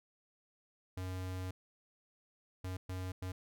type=tone bursts at uneven times; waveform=square; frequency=92.5 Hz; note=F#2; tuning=in tune; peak=-39 dBFS; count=4; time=0.97-1.51 / 2.64-2.77 / 2.89-3.12 / 3.22-3.32 s; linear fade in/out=5 ms; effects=none